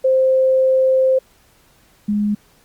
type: tone pair in turn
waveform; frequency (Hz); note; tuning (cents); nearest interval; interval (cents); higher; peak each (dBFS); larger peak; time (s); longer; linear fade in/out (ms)
sine; 523.3 / 207.7; C5 / G#3; 0 / 0; octave + major third; 1600; first; -11 / -15; first; 0.04-1.19 / 2.08-2.35; first; 10
effects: pink hiss -54 dBFS RMS until 2.64 s + Opus 48 kbps